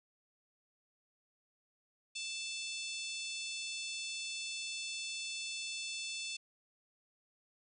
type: harmonic tone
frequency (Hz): 881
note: A5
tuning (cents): +2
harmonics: 3 / 4 / 5 / 6 / 7 / 8 / 9 / 10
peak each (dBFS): -43 / -45 / -47 / -49 / -50 / -51 / -52 / -53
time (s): 2.15-6.37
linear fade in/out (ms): 10
effects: none